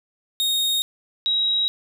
40% pulse / sine tone pair in turn, 3721 / 3834 Hz, A#7 / A#7, -4 / +48 cents, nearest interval minor second, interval 52 cents, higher second, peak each -18 dBFS, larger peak neither, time 0.4-0.82 / 1.26-1.68 s, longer neither, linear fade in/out 0 ms, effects none

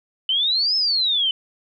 sine exponential two-way sweep, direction up then down, 3000 to 5274 to 3000 Hz, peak -17 dBFS, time 0.29-1.31 s, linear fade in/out 2 ms, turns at 0.76 s, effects none

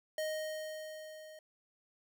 square tone with level ramp, 622.3 Hz, D#5, in tune, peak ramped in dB -34 to -51 dBFS, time 0.18-1.39 s, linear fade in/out 2 ms, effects none

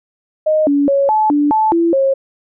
sine tone with pitch steps, 620 / 284.7 / 555 / 863 / 292.1 / 871 / 336.4 / 541 Hz, D#5 / C#4 / C#5 / A5 / D4 / A5 / E4 / C#5, -6 / +46 / +2 / -34 / -9 / -18 / +35 / -42 cents, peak -10 dBFS, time 0.46-2.14 s, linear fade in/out 10 ms, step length 210 ms, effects none

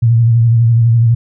sine tone with vibrato, 116.1 Hz, A#2, 7 cents flat, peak -6 dBFS, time 0.02-1.15 s, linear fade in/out 10 ms, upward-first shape sine, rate 12 Hz, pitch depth 47 cents each way, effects none

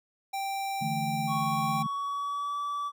square tone, 784 Hz, G5, in tune, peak -31 dBFS, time 0.33-1.83 s, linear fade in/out 10 ms
sine chord, D suspended second, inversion none, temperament equal, 146.83 / 164.81 / 220 Hz, D3 / E3 / A3, 0 / 0 / 0 cents, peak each -34 / -36 / -34 dBFS, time 0.81-1.87 s, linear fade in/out 10 ms
triangle tone with pitch glide, 1108.7 to 1153.1 Hz, C#6 to D6, 0 to -32 cents, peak -28 dBFS, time 1.27-2.92 s, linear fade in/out 50 ms, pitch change +68 cents, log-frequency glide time 1.66-2.58 s
effects none

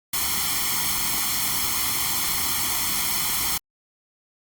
white noise with comb filter, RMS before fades -24 dBFS, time 0.13-3.58 s, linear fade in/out 5 ms, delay 0.93 ms, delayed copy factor +0.85, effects Opus 48 kbps

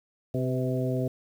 harmonic tone with a mistuned harmonic, 129 Hz, C3, 24 cents flat, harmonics 1 / 2 / 3 / 4 / 5, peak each -28 / -31 / -33 / -34 / -35 dBFS, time 0.34-1.08 s, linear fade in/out 5 ms, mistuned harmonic 4, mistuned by -35 cents, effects 9-bit

